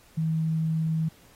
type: tone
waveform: sine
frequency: 160.1 Hz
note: D#3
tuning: 50 cents sharp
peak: -23 dBFS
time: 0.17-1.09 s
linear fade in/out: 10 ms
effects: pink hiss -57 dBFS RMS until 1.35 s + AAC 48 kbps